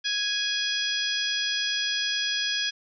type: harmonic tone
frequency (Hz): 830.6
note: G#5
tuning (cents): 0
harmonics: 2 / 3 / 4 / 5 / 6 / 7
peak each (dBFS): -31 / -35 / -28 / -39 / -31 / -38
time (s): 0.04-2.71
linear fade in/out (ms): 20
effects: none